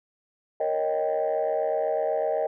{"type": "chord", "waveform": "sine", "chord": "Eb dominant seventh", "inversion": "second", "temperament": "equal", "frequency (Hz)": [466.2, 554.4, 622.3, 784], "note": ["Bb4", "Db5", "Eb5", "G5"], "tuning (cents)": [0, 0, 0, 0], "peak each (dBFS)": [-28, -29, -25, -30], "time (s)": [0.6, 2.47], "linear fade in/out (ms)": 5, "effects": ["tanh soft clip ceiling -17 dBFS"]}